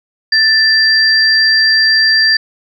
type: tone pair together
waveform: sine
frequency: 1769 / 4723 Hz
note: A6 / D8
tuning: +9 / +9 cents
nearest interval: octave + perfect fourth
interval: 1700 cents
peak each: -10 dBFS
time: 0.32-2.37 s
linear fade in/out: 5 ms
effects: none